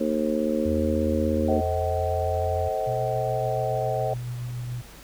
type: harmonic tone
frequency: 76.6 Hz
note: D#2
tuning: 27 cents flat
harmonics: 3 / 4 / 5 / 6 / 7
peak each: -26 / -28 / -32 / -32 / -27 dBFS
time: 0-1.61 s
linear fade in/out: 10 ms
type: tone with pitch glide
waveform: sine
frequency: 82.41 to 86.96 Hz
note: E2 to F2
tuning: 0 to -7 cents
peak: -27 dBFS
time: 0.65-2.69 s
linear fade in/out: 10 ms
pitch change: +93 cents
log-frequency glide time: 1.13-2.45 s
type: chord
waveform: sine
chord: A diminished seventh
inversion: none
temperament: just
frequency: 440 / 528 / 633.6 / 760.3 Hz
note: A4 / C5 / Eb5 / Gb5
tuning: 0 / +16 / +31 / +47 cents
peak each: -32 / -30 / -28 / -29 dBFS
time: 1.48-4.14 s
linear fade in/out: 5 ms
type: tone with tremolo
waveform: sine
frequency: 122.1 Hz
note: B2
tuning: 19 cents flat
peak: -28 dBFS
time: 2.86-4.82 s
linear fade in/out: 20 ms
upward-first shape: triangle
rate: 7.1 Hz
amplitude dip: 25%
effects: added 50 Hz sine -47 dBFS peak until 5.03 s + pink hiss -47 dBFS RMS until 5.03 s